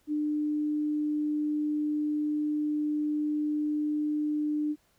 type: tone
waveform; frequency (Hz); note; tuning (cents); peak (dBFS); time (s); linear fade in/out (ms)
sine; 299.9; D4; +36; -26; 0.07-4.76; 50
effects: pink hiss -68 dBFS RMS until 4.98 s